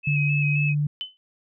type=tone with vibrato; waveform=sine; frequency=2565 Hz; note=E7; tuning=48 cents flat; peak=-24 dBFS; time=0.03-0.75 s; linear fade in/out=50 ms; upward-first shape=square; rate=3.8 Hz; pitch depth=22 cents each way
type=tone with pitch glide; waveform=sine; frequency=146 to 147.44 Hz; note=D3 to D3; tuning=-10 to +7 cents; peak=-20 dBFS; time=0.07-0.87 s; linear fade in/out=5 ms; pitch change=+17 cents; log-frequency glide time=0.42-0.65 s
type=tone with exponential decay; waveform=sine; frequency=3032 Hz; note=F#7; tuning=42 cents sharp; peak=-24 dBFS; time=1.01-1.17 s; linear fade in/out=0 ms; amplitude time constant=33 ms
effects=none